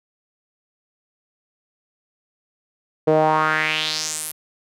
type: tone with band-pass filter sweep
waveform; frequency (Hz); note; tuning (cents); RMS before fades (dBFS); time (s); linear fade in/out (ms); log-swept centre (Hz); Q
sawtooth; 155.56; D#3; 0; -20; 3.07-4.32; 10; 480 to 12000; 3.4
effects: none